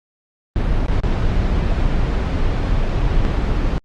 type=noise with dropouts; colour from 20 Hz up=brown; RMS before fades=-17 dBFS; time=0.56-3.78 s; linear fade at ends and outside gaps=0 ms; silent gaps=0.862-0.884 / 1.002-1.035 / 3.251-3.255 s; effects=low-pass 4000 Hz 12 dB/octave + Opus 32 kbps